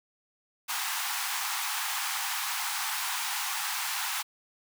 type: high-pass noise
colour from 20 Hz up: pink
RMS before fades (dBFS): -32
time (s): 0.68-4.23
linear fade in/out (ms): 20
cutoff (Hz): 770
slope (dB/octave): 96
effects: none